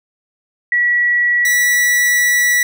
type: tone pair in turn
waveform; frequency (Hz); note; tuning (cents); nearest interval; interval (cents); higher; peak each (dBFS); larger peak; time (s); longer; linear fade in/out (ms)
sine / 45% pulse; 1935 / 1948.5; B6 / B6; -36 / -24; unison; 12; second; -11; neither; 0.72-1.45 / 1.45-2.63; second; 2
effects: none